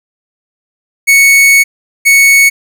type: tone pair in turn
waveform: 45% pulse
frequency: 2217 / 2217 Hz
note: C#7 / C#7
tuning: 0 / 0 cents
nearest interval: unison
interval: 0 cents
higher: neither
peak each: -3 dBFS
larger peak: neither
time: 1.07-1.64 / 2.05-2.5 s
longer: first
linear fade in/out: 20 ms
effects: none